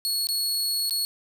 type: tone with dropouts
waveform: sawtooth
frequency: 4356 Hz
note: C#8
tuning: 31 cents flat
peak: -21 dBFS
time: 0.05-1.05 s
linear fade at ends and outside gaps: 0 ms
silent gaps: 0.27-0.288 / 0.896-0.908 s
effects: none